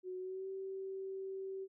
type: tone with pitch glide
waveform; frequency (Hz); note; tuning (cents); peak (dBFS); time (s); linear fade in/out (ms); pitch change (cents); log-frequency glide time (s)
sine; 368.4 to 384.5; F#4 to G4; -7 to -33; -40; 0.03-1.68; 50; +74; 0.18-0.48
effects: none